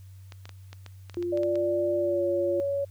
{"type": "clicks", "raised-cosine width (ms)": 0.2, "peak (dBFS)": -26, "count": 11, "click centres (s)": [0.322, 0.455, 0.493, 0.73, 0.863, 1.097, 1.144, 1.226, 1.374, 1.433, 1.556]}
{"type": "tone", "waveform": "sine", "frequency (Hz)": 349.2, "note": "F4", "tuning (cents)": 0, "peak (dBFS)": -27, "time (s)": [1.17, 2.6], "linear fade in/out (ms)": 0}
{"type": "tone with pitch glide", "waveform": "sine", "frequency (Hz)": [587.3, 560.5], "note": ["D5", "C#5"], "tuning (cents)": [0, 19], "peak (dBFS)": -25, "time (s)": [1.32, 2.85], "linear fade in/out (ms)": 10, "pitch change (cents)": -81, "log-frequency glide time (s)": [1.97, 2.24]}
{"effects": ["added 95 Hz sine -44 dBFS peak until 2.9 s", "white hiss -64 dBFS RMS until 2.9 s"]}